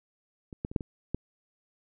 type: clicks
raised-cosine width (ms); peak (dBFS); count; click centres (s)
3; -29 / -18 / -27 / -12 / -24 / -16; 6; 0.528 / 0.649 / 0.715 / 0.762 / 0.808 / 1.146
effects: none